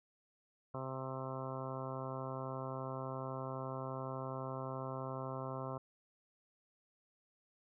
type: harmonic tone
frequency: 131.8 Hz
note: C3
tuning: 13 cents sharp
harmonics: 1 / 2 / 3 / 4 / 5 / 6 / 7 / 8 / 9 / 10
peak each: -44 / -49 / -49 / -47 / -48 / -53 / -52 / -48 / -54 / -52 dBFS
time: 0.74-5.78 s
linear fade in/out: 5 ms
effects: none